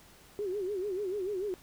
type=tone with vibrato; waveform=sine; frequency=390 Hz; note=G4; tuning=9 cents flat; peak=-31 dBFS; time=0.39-1.54 s; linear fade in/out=0 ms; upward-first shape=sine; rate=6.8 Hz; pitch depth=140 cents each way; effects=pink hiss -57 dBFS RMS until 1.62 s